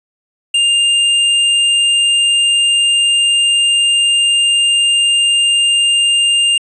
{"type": "tone", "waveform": "square", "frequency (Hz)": 2804, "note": "F7", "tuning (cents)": 6, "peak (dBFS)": -10, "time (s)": [0.54, 6.58], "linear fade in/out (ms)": 5, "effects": ["resampled to 24000 Hz"]}